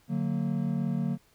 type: chord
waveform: triangle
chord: D augmented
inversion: none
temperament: just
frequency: 146.83 / 183.54 / 229.4 Hz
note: D3 / F#3 / A#3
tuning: 0 / -14 / -28 cents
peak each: -29 dBFS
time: 0.08-1.18 s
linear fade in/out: 50 ms
effects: pink hiss -64 dBFS RMS until 1.34 s